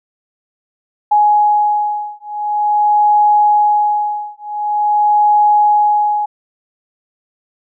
sine beating tone pair, 836 / 836.46 Hz, G#5 / G#5, +11 / +12 cents, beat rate 0.46 Hz, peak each -13 dBFS, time 1.11-6.26 s, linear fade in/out 10 ms, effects none

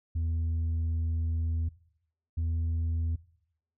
sine tone pair in turn, 81.8 / 82.13 Hz, E2 / E2, -13 / -6 cents, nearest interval unison, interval 7 cents, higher second, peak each -24 / -24 dBFS, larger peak neither, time 0.15-1.69 / 2.37-3.16 s, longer first, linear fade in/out 10 ms, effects noise-tail reverb RT60 0.7 s tail -21 dB re dry + tanh soft clip ceiling -26 dBFS

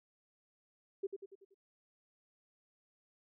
sine tone with echo, 392 Hz, G4, in tune, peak -33 dBFS, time 1.03-1.07 s, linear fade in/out 10 ms, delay 95 ms, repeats 5, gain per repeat -6 dB, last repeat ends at 1.545 s, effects none

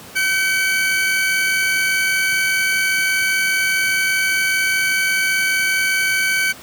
40% pulse tone pair together, 1529 / 2271 Hz, G6 / C#7, -44 / +41 cents, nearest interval perfect fifth, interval 685 cents, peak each -18 dBFS, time 0.15-6.53 s, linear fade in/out 20 ms, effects pink hiss -38 dBFS RMS until 6.62 s + high-pass 100 Hz 12 dB/octave

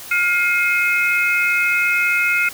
sine tone cluster, 1414 / 2139 / 2532 Hz, F6 / C7 / D#7, +21 / +38 / +30 cents, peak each -19 dBFS, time 0.11-2.49 s, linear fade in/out 5 ms, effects white hiss -35 dBFS RMS until 2.53 s

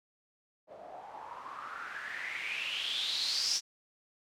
blue noise with low-pass filter sweep, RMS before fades -37 dBFS, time 0.67-3.61 s, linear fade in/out 50 ms, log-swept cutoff 590 to 5600 Hz, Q 6.7, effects none

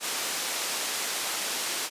white band-pass noise, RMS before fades -31 dBFS, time 0-1.9 s, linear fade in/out 50 ms, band 300 to 8400 Hz, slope 12 dB/octave, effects resampled to 32000 Hz

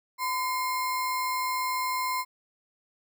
sine tone with sample-and-hold, 1016 Hz, B5, 49 cents sharp, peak -26 dBFS, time 0.18-2.25 s, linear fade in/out 50 ms, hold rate 3150 Hz, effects none

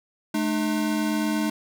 square tone pair together, 214.7 / 303.3 Hz, A3 / D#4, -42 / -44 cents, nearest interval tritone, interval 598 cents, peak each -26 / -26 dBFS, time 0.34-1.5 s, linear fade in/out 5 ms, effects none

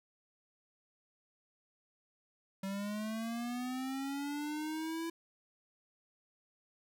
square linear sweep, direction up, 191.9 to 333.9 Hz, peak -37 dBFS, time 2.63-5.1 s, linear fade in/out 5 ms, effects none

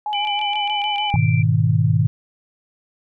sine tone with vibrato, 829 Hz, G#5, 3 cents flat, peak -21 dBFS, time 0.06-1.16 s, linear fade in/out 2 ms, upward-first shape sine, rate 6.4 Hz, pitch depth 39 cents each way
sine tone bursts, 3000 Hz, F#7, 23 cents sharp, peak -23 dBFS, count 7, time 0.13-1.102 s, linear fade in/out 0 ms, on 120 ms, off 22 ms
sine tone, 2349 Hz, D7, in tune, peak -27 dBFS, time 0.14-1.43 s, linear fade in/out 10 ms
sine chord, G# minor, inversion none, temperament equal with one note detuned, 103.83 / 123.47 / 157.28 Hz, G#2 / B2 / D#3, 0 / 0 / +19 cents, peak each -18 dBFS, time 1.14-2.07 s, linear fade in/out 0 ms
effects none

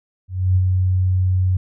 sine tone with ADSR envelope, 92.5 Hz, F#2, in tune, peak -11 dBFS, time 0.28-1.57 s, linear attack 280 ms, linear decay 49 ms, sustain -3 dB, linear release 5 ms, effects none

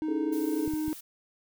triangle tone with pitch glide, 311.1 to 309.3 Hz, D#4 to D#4, 0 to -10 cents, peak -26 dBFS, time 0.02-0.93 s, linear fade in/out 0 ms, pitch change -10 cents, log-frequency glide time 0.16-0.71 s
sine chord, A major seventh, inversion first, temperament equal, 277.2 / 329.6 / 415.3 / 440 Hz, C#4 / E4 / G#4 / A4, 0 / 0 / 0 / 0 cents, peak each -35 / -37 / -37 / -36 dBFS, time 0.08-0.68 s, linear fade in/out 5 ms
blue noise, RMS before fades -45 dBFS, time 0.32-1.01 s, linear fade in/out 10 ms
clicks, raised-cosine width 5 ms, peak -27 dBFS, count 3, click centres 0.678 / 0.737 / 0.881 s
effects none

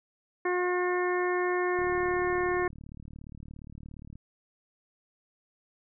harmonic tone, 359.3 Hz, F4, 49 cents sharp, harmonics 1 / 2 / 3 / 4 / 5 / 6, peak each -27 / -35 / -34 / -41 / -34 / -40 dBFS, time 0.45-2.68 s, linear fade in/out 5 ms
click train, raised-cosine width 5 ms, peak -33 dBFS, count 89, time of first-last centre 1.79-4.156 s, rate 37.2 Hz
effects none

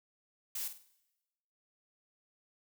blue noise with echo, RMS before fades -38 dBFS, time 0.55-0.68 s, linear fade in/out 5 ms, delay 50 ms, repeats 4, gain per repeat -9 dB, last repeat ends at 0.88 s, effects noise-tail reverb RT60 1.0 s tail -19 dB re dry

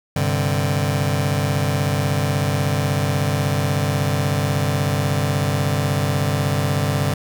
sawtooth chord, G suspended fourth, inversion none, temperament just, 98 / 130.67 / 147 Hz, G2 / C3 / D3, 0 / -2 / +2 cents, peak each -18 / -19 / -17 dBFS, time 0.16-7.14 s, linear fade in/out 5 ms, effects 7-bit

